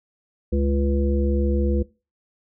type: harmonic tone with a mistuned harmonic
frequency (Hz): 70.4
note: C#2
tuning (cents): +27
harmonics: 1 / 3 / 5 / 7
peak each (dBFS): -20 / -25 / -27 / -28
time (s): 0.52-1.83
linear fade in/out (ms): 10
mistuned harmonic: 5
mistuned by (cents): -34
effects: noise-tail reverb RT60 0.3 s tail -21 dB re dry